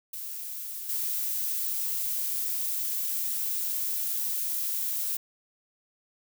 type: noise with level steps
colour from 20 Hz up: violet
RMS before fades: -37 / -30 dBFS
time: 0.13-5.17 s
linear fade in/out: 5 ms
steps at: 0.89 s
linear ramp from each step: 2 ms
effects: none